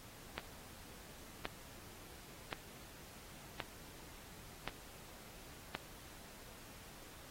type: click train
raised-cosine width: 0.3 ms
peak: -22 dBFS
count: 6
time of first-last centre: 0.38-5.751 s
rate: 0.931 Hz
effects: pink hiss -56 dBFS RMS until 7.3 s + AAC 48 kbps